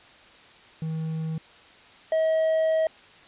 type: tone pair in turn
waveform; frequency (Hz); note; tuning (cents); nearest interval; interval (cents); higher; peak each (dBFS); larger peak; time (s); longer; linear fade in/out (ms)
triangle; 159.7 / 638.8; D#3 / D#5; +45 / +45; 2 octaves; 2400; second; -25 / -18; second; 0.82-1.38 / 2.12-2.87; second; 2
effects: white hiss -51 dBFS RMS until 3.27 s + resampled to 8000 Hz